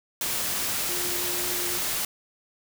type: tone in noise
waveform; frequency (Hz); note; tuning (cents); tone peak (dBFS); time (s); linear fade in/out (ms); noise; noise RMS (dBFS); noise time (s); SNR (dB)
sine; 354.7; F4; +27; -36; 0.89-1.78; 2; white; -28; 0.21-2.05; -11
effects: none